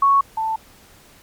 sine tone pair in turn, 1108.7 / 885.3 Hz, C#6 / A5, 0 / +10 cents, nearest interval major third, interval 390 cents, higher first, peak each -11 / -19 dBFS, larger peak first, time 0.02-0.21 / 0.37-0.56 s, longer neither, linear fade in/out 5 ms, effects pink hiss -49 dBFS RMS until 1.22 s + MP3 96 kbps

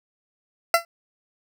20% pulse tone with exponential decay, 677 Hz, E5, 46 cents sharp, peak -6 dBFS, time 0.74-0.85 s, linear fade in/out 2 ms, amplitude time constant 23 ms, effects none

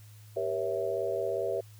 sine chord, G diminished seventh, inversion none, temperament equal with one note detuned, 392 / 477.1 / 554.4 / 659.3 Hz, G4 / Bb4 / Db5 / Fb5, 0 / +40 / 0 / 0 cents, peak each -34 dBFS, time 0.36-1.61 s, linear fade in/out 10 ms, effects added 106 Hz sine -49 dBFS peak until 1.79 s + white hiss -60 dBFS RMS until 1.79 s

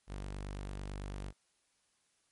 sawtooth tone, 49 Hz, G1, in tune, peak -36 dBFS, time 0.07-1.33 s, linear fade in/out 50 ms, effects white hiss -75 dBFS RMS until 2.31 s + MP3 48 kbps

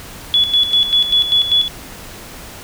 sine tone with tremolo, 3411 Hz, G#7, 46 cents sharp, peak -9 dBFS, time 0.34-1.68 s, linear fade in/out 0 ms, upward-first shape square, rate 5.1 Hz, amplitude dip 65%, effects pink hiss -34 dBFS RMS until 2.63 s

